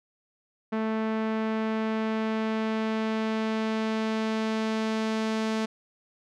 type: tone with low-pass filter sweep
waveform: sawtooth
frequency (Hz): 220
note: A3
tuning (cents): 0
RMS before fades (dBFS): -28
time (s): 0.72-5.66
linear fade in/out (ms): 10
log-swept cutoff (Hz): 1900 to 5900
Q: 0.78
effects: none